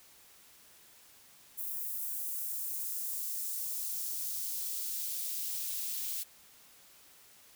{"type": "noise with high-pass filter sweep", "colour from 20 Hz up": "blue", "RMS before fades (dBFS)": -37, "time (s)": [1.57, 6.24], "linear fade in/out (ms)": 20, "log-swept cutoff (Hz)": [11000, 2700], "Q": 0.84, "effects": ["white hiss -59 dBFS RMS until 7.55 s"]}